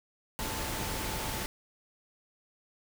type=tone in noise; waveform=sine; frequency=880 Hz; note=A5; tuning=in tune; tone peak=-44 dBFS; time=0.39-1.46 s; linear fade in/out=0 ms; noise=pink; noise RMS=-35 dBFS; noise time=0.39-1.46 s; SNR=-12 dB; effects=none